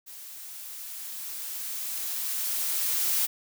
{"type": "noise with level ramp", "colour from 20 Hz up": "blue", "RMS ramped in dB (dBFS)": [-44, -25], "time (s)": [0.06, 3.27], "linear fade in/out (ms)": 20, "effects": []}